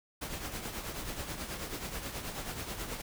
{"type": "noise with tremolo", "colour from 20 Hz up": "pink", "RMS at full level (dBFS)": -37, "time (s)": [0.21, 3.02], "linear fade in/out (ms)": 10, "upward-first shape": "triangle", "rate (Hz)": 9.3, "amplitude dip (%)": 60, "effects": []}